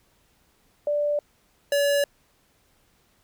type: tone pair in turn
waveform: sine / square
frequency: 587.3 / 569.9 Hz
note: D5 / C#5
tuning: 0 / +48 cents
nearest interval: minor second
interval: 52 cents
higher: first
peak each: -21 / -20 dBFS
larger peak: second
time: 0.87-1.19 / 1.72-2.04 s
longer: neither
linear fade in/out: 2 ms
effects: pink hiss -64 dBFS RMS until 3.23 s